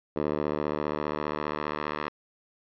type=tone with band-pass filter sweep; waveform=10% pulse; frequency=75 Hz; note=D2; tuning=37 cents sharp; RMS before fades=-31 dBFS; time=0.16-2.09 s; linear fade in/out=5 ms; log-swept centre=500 to 1300 Hz; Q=1; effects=resampled to 11025 Hz